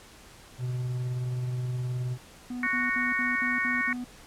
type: tone with tremolo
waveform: triangle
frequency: 125 Hz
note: B2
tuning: 21 cents sharp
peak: -25 dBFS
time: 0.58-2.18 s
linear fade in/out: 50 ms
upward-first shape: sine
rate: 19 Hz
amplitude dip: 25%
type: tone bursts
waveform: triangle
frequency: 246.9 Hz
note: B3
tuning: in tune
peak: -30 dBFS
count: 7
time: 2.5-4.044 s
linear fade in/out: 5 ms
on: 170 ms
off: 59 ms
type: harmonic tone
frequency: 370 Hz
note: F#4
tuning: in tune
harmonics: 3 / 4 / 5 / 6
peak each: -35 / -33 / -28 / -30 dBFS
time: 2.63-3.93 s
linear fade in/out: 2 ms
effects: pink hiss -51 dBFS RMS until 4.26 s + low-pass 11000 Hz 12 dB/octave